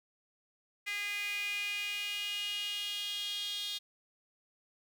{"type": "tone with high-pass filter sweep", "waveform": "sawtooth", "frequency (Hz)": 409.2, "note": "G#4", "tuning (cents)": -26, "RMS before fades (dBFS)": -37, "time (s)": [0.86, 3.79], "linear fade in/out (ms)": 20, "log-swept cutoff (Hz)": [2200, 3500], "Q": 7, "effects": []}